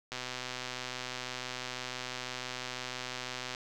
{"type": "click train", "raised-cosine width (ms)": 0.2, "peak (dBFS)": -20, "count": 433, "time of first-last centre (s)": [0.12, 3.549], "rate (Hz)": 126, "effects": []}